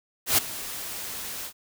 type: noise with ADSR envelope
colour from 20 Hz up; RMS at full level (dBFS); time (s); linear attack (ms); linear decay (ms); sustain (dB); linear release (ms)
white; -18; 0.26-1.53; 120; 9; -17; 80
effects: none